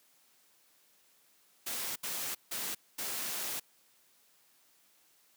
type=noise bursts at uneven times; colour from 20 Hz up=white; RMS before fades=-37 dBFS; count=4; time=1.66-1.96 / 2.03-2.35 / 2.51-2.75 / 2.98-3.6 s; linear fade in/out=10 ms; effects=white hiss -67 dBFS RMS until 5.36 s + high-pass 150 Hz 12 dB/octave